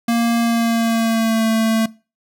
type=tone with pitch glide; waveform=square; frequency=233.1 to 223.1 Hz; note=A#3 to A3; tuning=0 to +24 cents; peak=-15 dBFS; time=0.08-1.86 s; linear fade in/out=5 ms; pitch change=-76 cents; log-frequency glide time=0.41-1.46 s; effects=noise-tail reverb RT60 0.3 s tail -20 dB re dry